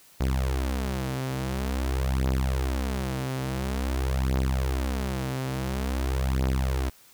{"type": "beating tone pair", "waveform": "sawtooth", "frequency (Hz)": [65.3, 65.78], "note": ["C2", "C2"], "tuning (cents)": [-3, 10], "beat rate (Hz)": 0.48, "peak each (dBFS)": -24, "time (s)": [0.2, 6.9], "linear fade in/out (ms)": 10, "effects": ["white hiss -55 dBFS RMS until 7.13 s"]}